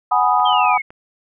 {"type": "chord", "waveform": "sine", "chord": "G# minor seventh", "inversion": "third", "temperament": "equal", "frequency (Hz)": [740, 830.6, 987.8, 1244.5], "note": ["F#5", "G#5", "B5", "D#6"], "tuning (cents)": [0, 0, 0, 0], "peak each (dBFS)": -18, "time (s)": [0.11, 0.78], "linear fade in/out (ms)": 10}
{"type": "click train", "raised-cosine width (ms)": 0.5, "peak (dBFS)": -25, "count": 5, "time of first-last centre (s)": [0.4, 0.905], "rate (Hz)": 7.92}
{"type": "exponential sweep", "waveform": "sine", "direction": "down", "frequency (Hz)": [3235, 2129], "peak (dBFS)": -21, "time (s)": [0.45, 0.82], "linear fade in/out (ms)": 10}
{"effects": []}